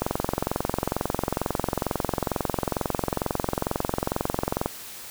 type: click train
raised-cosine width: 1 ms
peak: -9 dBFS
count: 104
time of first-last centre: 0.02-4.66 s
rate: 22.2 Hz
effects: white hiss -40 dBFS RMS until 5.1 s